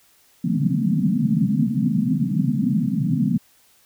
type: band-pass noise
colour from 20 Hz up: white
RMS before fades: -20 dBFS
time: 0.44-3.38 s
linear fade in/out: 10 ms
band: 130 to 260 Hz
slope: 96 dB/octave
effects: white hiss -57 dBFS RMS until 3.85 s